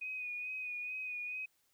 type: tone with vibrato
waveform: sine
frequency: 2487 Hz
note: D#7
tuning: 1 cent flat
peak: -38 dBFS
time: 0.01-1.46 s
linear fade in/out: 10 ms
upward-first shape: sine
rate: 2.3 Hz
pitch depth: 30 cents each way
effects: white hiss -75 dBFS RMS until 1.73 s